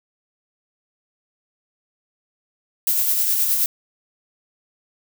violet noise with tremolo, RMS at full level -18 dBFS, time 2.87-3.66 s, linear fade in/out 2 ms, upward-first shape sine, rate 9.6 Hz, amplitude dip 35%, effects none

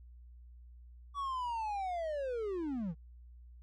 triangle linear sweep, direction down, 1148 to 146.83 Hz, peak -32 dBFS, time 1.14-2.95 s, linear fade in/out 50 ms, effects added 60 Hz sine -51 dBFS peak until 3.62 s + MP3 48 kbps

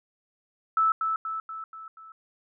sine tone with echo, 1312 Hz, E6, 9 cents flat, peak -19 dBFS, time 0.77-0.92 s, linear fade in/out 2 ms, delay 240 ms, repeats 5, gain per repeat -5 dB, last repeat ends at 2.12 s, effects none

